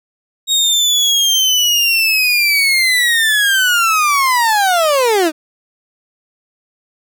30% pulse linear sweep, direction down, 3775 to 295.8 Hz, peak -8 dBFS, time 0.47-5.32 s, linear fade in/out 50 ms, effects none

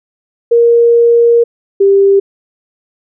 sine tone pair in turn, 469.4 / 394.7 Hz, A#4 / G4, +12 / +12 cents, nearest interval minor third, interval 300 cents, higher first, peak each -4 / -4 dBFS, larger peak neither, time 0.51-1.44 / 1.8-2.2 s, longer first, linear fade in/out 10 ms, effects none

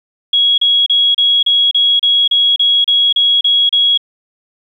sine tone bursts, 3322 Hz, G#7, in tune, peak -8 dBFS, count 13, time 0.33-3.976 s, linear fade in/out 5 ms, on 250 ms, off 33 ms, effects 8-bit

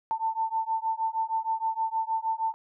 sine beating tone pair, 890 / 896.4 Hz, A5 / A5, +20 / +32 cents, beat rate 6.4 Hz, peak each -29 dBFS, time 0.11-2.54 s, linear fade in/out 0 ms, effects none

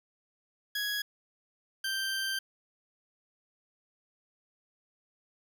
20% pulse tone pair in turn, 1665 / 1567.3 Hz, G#6 / G6, +4 / -1 cents, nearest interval minor second, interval 105 cents, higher first, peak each -26 dBFS, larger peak neither, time 0.75-1.02 / 1.84-2.39 s, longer second, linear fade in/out 5 ms, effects none

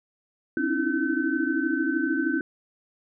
sine tone cluster, 261.3 / 287.8 / 317.8 / 330.7 / 1527 Hz, C4 / D4 / D#4 / E4 / G6, -2 / -35 / +37 / +6 / -46 cents, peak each -29 dBFS, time 0.57-2.41 s, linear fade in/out 2 ms, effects none

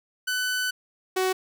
sawtooth tone pair in turn, 1500 / 374 Hz, F#6 / F#4, +23 / +19 cents, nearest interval 2 octaves, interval 2404 cents, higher first, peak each -21 / -18 dBFS, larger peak second, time 0.27-0.71 / 1.16-1.33 s, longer first, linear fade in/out 10 ms, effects none

